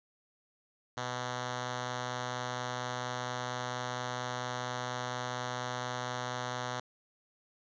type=tone with notch filter; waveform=5% pulse; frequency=124.3 Hz; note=B2; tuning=12 cents sharp; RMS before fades=-37 dBFS; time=0.97-6.8 s; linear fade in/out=5 ms; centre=320 Hz; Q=1.3; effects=resampled to 16000 Hz + 10-bit